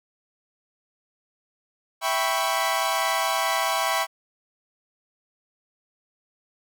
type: chord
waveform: sawtooth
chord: C# half-diminished seventh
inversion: first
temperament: equal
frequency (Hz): 659.3 / 784 / 987.8 / 1108.7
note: E5 / G5 / B5 / C#6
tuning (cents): 0 / 0 / 0 / 0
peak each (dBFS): -24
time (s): 2.01-4.07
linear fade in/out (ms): 50
effects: none